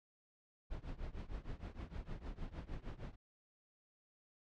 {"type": "noise with tremolo", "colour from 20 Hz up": "brown", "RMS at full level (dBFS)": -42, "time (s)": [0.7, 3.16], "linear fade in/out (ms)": 20, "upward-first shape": "triangle", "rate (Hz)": 6.5, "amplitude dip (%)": 95, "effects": ["low-pass 4000 Hz 12 dB/octave"]}